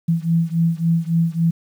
sine beating tone pair, 164.81 / 168.41 Hz, E3 / E3, 0 / +37 cents, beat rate 3.6 Hz, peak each -18 / -19 dBFS, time 0.08-1.51 s, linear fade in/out 10 ms, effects 8-bit

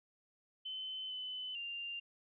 sine tone with pitch steps, 3052 / 3021 / 2790 Hz, G7 / F#7 / F7, -47 / +35 / -2 cents, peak -40 dBFS, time 0.65-2 s, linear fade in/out 10 ms, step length 450 ms, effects none

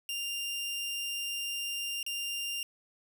sawtooth tone with dropouts, 2794 Hz, F7, in tune, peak -30 dBFS, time 0.09-2.63 s, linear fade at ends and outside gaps 1 ms, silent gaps 2.029-2.064 s, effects none

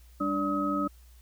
sine tone cluster, 199.7 / 292.3 / 582 / 1271 Hz, G3 / D4 / D5 / D#6, +32 / -8 / -16 / +36 cents, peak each -34 / -29 / -36 / -30 dBFS, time 0.2-0.88 s, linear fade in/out 10 ms, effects added 60 Hz sine -51 dBFS peak until 1.21 s + white hiss -63 dBFS RMS until 1.21 s

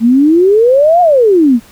sine exponential two-way sweep, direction up then down, 220.7 to 728 to 220.7 Hz, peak -4 dBFS, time 0-1.6 s, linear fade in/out 50 ms, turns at 1.01 s, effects pink hiss -41 dBFS RMS until 1.71 s

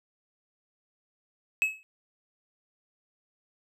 triangle tone with exponential decay, 2578 Hz, E7, 39 cents flat, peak -17 dBFS, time 1.62-1.83 s, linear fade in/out 0 ms, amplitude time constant 45 ms, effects none

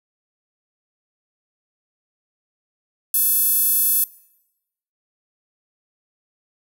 sawtooth tone with high-pass filter, 870 Hz, A5, 20 cents flat, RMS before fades -18 dBFS, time 3.14-4.04 s, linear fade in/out 2 ms, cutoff 12000 Hz, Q 2.4, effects noise-tail reverb RT60 0.9 s tail -23 dB re dry

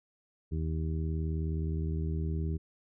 harmonic tone, 79.3 Hz, D#2, 33 cents sharp, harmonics 1 / 2 / 3 / 4 / 5, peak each -31 / -35 / -45 / -43 / -44 dBFS, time 0.51-2.58 s, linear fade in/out 20 ms, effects none

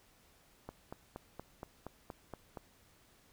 click train, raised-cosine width 1 ms, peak -29 dBFS, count 9, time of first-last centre 0.69-2.572 s, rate 4.25 Hz, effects pink hiss -66 dBFS RMS until 3.32 s

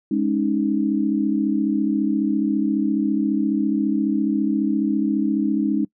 sine chord, Ab suspended fourth, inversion none, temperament just, 207.7 / 276.9 / 311.5 Hz, Ab3 / Db4 / Eb4, 0 / -2 / +2 cents, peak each -22 dBFS, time 0.11-5.85 s, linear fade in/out 5 ms, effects noise-tail reverb RT60 0.1 s tail -24 dB re dry

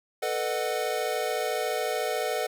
square chord, B dominant seventh, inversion third, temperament equal with one note detuned, 440 / 493.9 / 610.5 / 740 Hz, A4 / B4 / D#5 / F#5, 0 / 0 / -33 / 0 cents, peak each -33 dBFS, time 0.22-2.47 s, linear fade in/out 10 ms, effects none

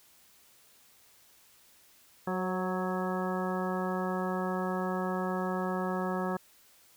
harmonic tone with a mistuned harmonic, 185 Hz, F#3, in tune, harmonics 1 / 2 / 3 / 4 / 5 / 6 / 7 / 9, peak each -33 / -36 / -38 / -39 / -40 / -41 / -41 / -43 dBFS, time 2.27-6.37 s, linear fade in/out 5 ms, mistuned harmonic 3, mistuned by -26 cents, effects white hiss -61 dBFS RMS until 6.96 s

